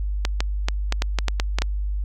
clicks, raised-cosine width 0.2 ms, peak -5 dBFS, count 10, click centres 0.251 / 0.405 / 0.685 / 0.924 / 1.021 / 1.187 / 1.283 / 1.399 / 1.586 / 1.62 s, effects added 50 Hz sine -22 dBFS peak until 2.04 s

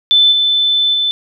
sine tone with level steps, 3520 Hz, A7, in tune, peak -6 / -10 / -12 dBFS, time 0.11-1.11 s, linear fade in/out 0 ms, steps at 0.31 / 0.93 s, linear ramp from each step 20 ms, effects none

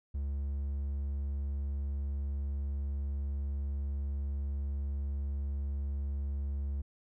triangle tone, 70 Hz, C#2, 18 cents sharp, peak -30 dBFS, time 0.14-6.82 s, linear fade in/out 10 ms, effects none

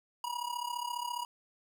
square tone with amplitude modulation, 964 Hz, B5, 42 cents flat, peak -32 dBFS, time 0.24-1.25 s, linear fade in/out 2 ms, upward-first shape sine, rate 34.7 Hz, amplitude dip 80%, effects none

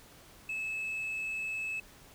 sine tone, 2600 Hz, E7, 24 cents flat, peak -31 dBFS, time 0.49-1.8 s, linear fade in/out 5 ms, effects tanh soft clip ceiling -32 dBFS + pink hiss -56 dBFS RMS until 2.14 s

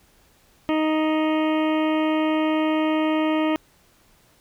harmonic tone, 311.8 Hz, D#4, 4 cents sharp, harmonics 1 / 2 / 3 / 4 / 6 / 7 / 8 / 9 / 10, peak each -20 / -26 / -30 / -32 / -36 / -37 / -38 / -39 / -40 dBFS, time 0.69-3.56 s, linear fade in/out 0 ms, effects pink hiss -58 dBFS RMS until 4.4 s

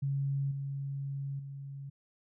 sine tone with level steps, 138.59 Hz, C#3, in tune, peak -29 / -34 / -40 dBFS, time 0.02-1.9 s, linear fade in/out 10 ms, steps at 0.51 / 1.39 s, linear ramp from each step 5 ms, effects none

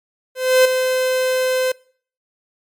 45% pulse tone with ADSR envelope, 514 Hz, C5, 31 cents flat, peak -8 dBFS, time 0.35-1.72 s, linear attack 300 ms, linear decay 7 ms, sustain -8 dB, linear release 6 ms, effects noise-tail reverb RT60 0.5 s tail -24 dB re dry + MP3 96 kbps

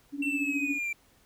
sine tone with tremolo, 283.9 Hz, C#4, 41 cents sharp, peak -25 dBFS, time 0.12-0.79 s, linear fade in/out 50 ms, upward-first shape triangle, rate 14 Hz, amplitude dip 95%
triangle linear sweep, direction down, 2713 to 2344 Hz, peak -28 dBFS, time 0.22-0.93 s, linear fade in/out 5 ms
effects pink hiss -63 dBFS RMS until 1.25 s

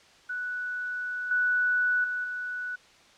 sine tone with level steps, 1480 Hz, F#6, in tune, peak -30 / -22 / -28 / -31 dBFS, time 0.29-2.76 s, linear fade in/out 10 ms, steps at 1.31 / 2.04 / 2.24 s, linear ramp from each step 2 ms, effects white hiss -56 dBFS RMS until 3.17 s + low-pass 5000 Hz 12 dB/octave

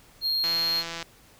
triangle tone, 4237 Hz, C8, 21 cents sharp, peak -22 dBFS, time 0.21-0.84 s, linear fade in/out 50 ms
click train, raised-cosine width 0.2 ms, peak -17 dBFS, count 99, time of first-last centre 0.44-1.027 s, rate 167 Hz
effects pink hiss -55 dBFS RMS until 1.39 s

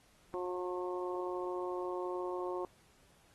harmonic tone, 180.3 Hz, F#3, 45 cents flat, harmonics 2 / 3 / 4 / 5 / 6, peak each -37 / -43 / -47 / -45 / -45 dBFS, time 0.34-2.65 s, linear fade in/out 0 ms, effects pink hiss -67 dBFS RMS until 3.34 s + AAC 32 kbps

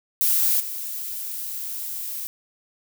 violet noise with level steps, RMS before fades -20 / -31 dBFS, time 0.21-2.27 s, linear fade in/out 0 ms, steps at 0.6 s, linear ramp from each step 2 ms, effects none

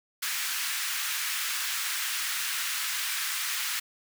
pink high-pass noise, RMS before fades -31 dBFS, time 0.22-3.8 s, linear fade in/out 10 ms, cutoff 1400 Hz, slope 24 dB/octave, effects none

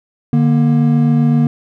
triangle tone pair together, 148.61 / 236.4 Hz, D3 / A#3, +21 / +24 cents, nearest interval minor sixth, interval 803 cents, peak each -10 dBFS, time 0.33-1.47 s, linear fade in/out 2 ms, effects none

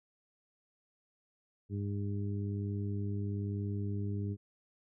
harmonic tone, 101.1 Hz, G#2, 46 cents flat, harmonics 1 / 2 / 3 / 4, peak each -34 / -40 / -44 / -46 dBFS, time 1.69-4.37 s, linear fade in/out 50 ms, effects none

